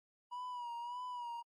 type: tone with vibrato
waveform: triangle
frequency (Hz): 969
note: B5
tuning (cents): -33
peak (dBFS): -39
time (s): 0.31-1.42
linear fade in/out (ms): 20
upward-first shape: sine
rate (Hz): 1.7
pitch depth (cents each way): 54
effects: AAC 32 kbps